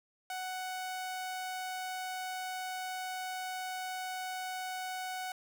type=tone; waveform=sawtooth; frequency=743 Hz; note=F#5; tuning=7 cents sharp; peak=-33 dBFS; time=0.3-5.32 s; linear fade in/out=2 ms; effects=none